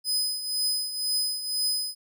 sawtooth tone with tremolo, 5020 Hz, D#8, 15 cents sharp, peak -20 dBFS, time 0.04-1.95 s, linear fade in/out 50 ms, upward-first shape triangle, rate 2 Hz, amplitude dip 70%, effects none

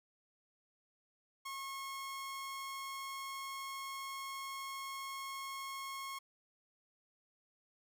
sawtooth tone, 1087 Hz, C#6, 34 cents flat, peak -38 dBFS, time 1.45-6.19 s, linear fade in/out 10 ms, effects none

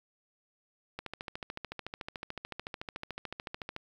click train, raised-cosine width 0.3 ms, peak -22 dBFS, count 39, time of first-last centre 0.99-3.764 s, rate 13.7 Hz, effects 9-bit

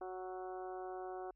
harmonic tone with a mistuned harmonic, 185 Hz, F#3, in tune, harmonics 2 / 3 / 4 / 5 / 6 / 7 / 8, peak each -45 / -53 / -46 / -59 / -56 / -59 / -61 dBFS, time 0.01-1.31 s, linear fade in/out 5 ms, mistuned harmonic 7, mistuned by +29 cents, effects added 43 Hz sine -70 dBFS peak until 1.35 s

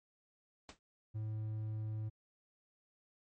pink noise with exponential decay, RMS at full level -46 dBFS, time 0.69-0.79 s, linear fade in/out 1 ms, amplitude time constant 21 ms
triangle tone, 108.5 Hz, A2, 24 cents flat, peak -35 dBFS, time 1.14-2.1 s, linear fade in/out 20 ms
effects MP3 32 kbps

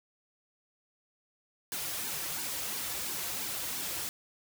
white noise with flanger, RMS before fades -36 dBFS, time 1.72-4.09 s, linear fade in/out 0 ms, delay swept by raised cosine 1.5 to 4.9 ms, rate 2.9 Hz, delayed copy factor -0.75, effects none

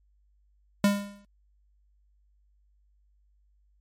square tone with exponential decay, 202 Hz, G#3, 48 cents flat, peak -17 dBFS, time 0.84-1.25 s, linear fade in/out 2 ms, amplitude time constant 87 ms, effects added 50 Hz sine -62 dBFS peak until 3.8 s + MP3 64 kbps

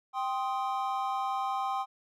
triangle chord, C minor, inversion second, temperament equal with one note detuned, 784 / 1046.5 / 1252.4 Hz, G5 / C6 / Eb6, 0 / 0 / +11 cents, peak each -30 / -32 / -35 dBFS, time 0.13-1.86 s, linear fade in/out 50 ms, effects none

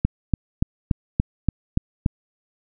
click train, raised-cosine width 5 ms, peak -5 dBFS, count 8, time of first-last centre 0.05-2.061 s, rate 3.48 Hz, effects none

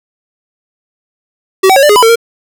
square tone with pitch steps, 381.1 / 762 / 548 / 592 / 414.6 / 995 / 452.8 / 463.3 Hz, G4 / G5 / C#5 / D5 / G#4 / B5 / A4 / A#4, -49 / -49 / -20 / +14 / -3 / +13 / +50 / -11 cents, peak -4 dBFS, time 1.63-2.158 s, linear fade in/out 10 ms, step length 66 ms, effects none

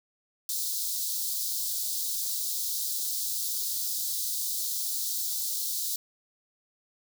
white high-pass noise, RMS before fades -31 dBFS, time 0.49-5.96 s, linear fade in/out 2 ms, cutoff 3800 Hz, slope 48 dB/octave, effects none

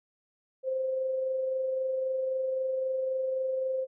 sine tone with amplitude modulation, 523.3 Hz, C5, in tune, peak -26 dBFS, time 0.63-3.87 s, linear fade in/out 50 ms, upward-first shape sine, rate 23.8 Hz, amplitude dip 30%, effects none

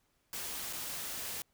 white noise with dropouts, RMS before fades -40 dBFS, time 0.33-1.42 s, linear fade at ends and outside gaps 1 ms, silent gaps 0.728-0.732 s, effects pink hiss -75 dBFS RMS until 1.53 s

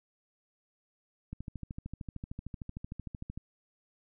click train, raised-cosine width 5 ms, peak -27 dBFS, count 28, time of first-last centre 1.33-3.375 s, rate 13.2 Hz, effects none

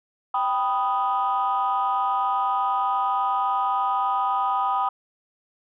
sine chord, G augmented, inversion none, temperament equal, 784 / 987.8 / 1244.5 Hz, G5 / B5 / D#6, 0 / 0 / 0 cents, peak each -24 dBFS, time 0.34-4.89 s, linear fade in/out 5 ms, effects tanh soft clip ceiling -14 dBFS

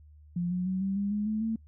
sine tone with pitch steps, 174.61 / 180.87 / 187.36 / 194.08 / 201 / 208.2 / 215.7 / 223.5 Hz, F3 / F#3 / F#3 / G3 / G3 / G#3 / A3 / A3, 0 / -39 / +22 / -17 / +44 / +5 / -34 / +27 cents, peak -27 dBFS, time 0.36-1.56 s, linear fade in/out 5 ms, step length 150 ms, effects noise-tail reverb RT60 0.1 s tail -26 dB re dry + added 75 Hz sine -51 dBFS peak until 1.67 s

